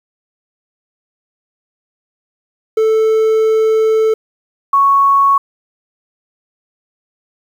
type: tone pair in turn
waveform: triangle / sine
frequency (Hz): 440 / 1108.7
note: A4 / C#6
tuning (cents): 0 / 0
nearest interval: octave + major third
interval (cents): 1600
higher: second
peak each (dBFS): -7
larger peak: neither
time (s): 2.77-4.14 / 4.73-5.38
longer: first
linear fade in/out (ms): 5
effects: 7-bit